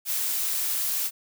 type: noise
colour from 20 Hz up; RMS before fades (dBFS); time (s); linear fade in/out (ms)
blue; -27; 0.05-1.11; 50
effects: none